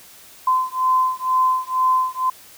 sine beating tone pair, 1027 / 1029.1 Hz, C6 / C6, -33 / -29 cents, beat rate 2.1 Hz, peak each -19 dBFS, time 0.47-2.3 s, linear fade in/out 5 ms, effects white hiss -45 dBFS RMS until 2.57 s

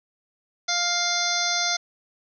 harmonic tone, 700 Hz, F5, 4 cents sharp, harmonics 1 / 2 / 3 / 5 / 6 / 7 / 8 / 9, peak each -30 / -30 / -30 / -30 / -30 / -30 / -30 / -30 dBFS, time 0.68-1.77 s, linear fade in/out 10 ms, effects none

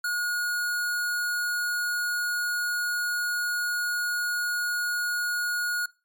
square tone, 1444 Hz, F#6, 43 cents flat, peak -26 dBFS, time 0.04-5.86 s, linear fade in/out 5 ms, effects noise-tail reverb RT60 0.3 s tail -22 dB re dry + MP3 96 kbps

